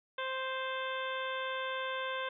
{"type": "harmonic tone with a mistuned harmonic", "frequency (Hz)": 523.3, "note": "C5", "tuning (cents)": 0, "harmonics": [1, 2, 3, 4, 5, 6, 7], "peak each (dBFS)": [-39, -39, -40, -46, -46, -47, -46], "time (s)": [0.18, 2.29], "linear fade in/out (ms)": 5, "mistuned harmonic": 7, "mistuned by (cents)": -61, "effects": []}